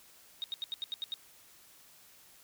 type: tone bursts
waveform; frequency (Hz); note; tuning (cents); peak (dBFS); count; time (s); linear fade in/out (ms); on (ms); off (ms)
sine; 3729; A#7; 0; -33; 8; 0.42-1.14; 0; 20; 80
effects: white hiss -59 dBFS RMS until 2.43 s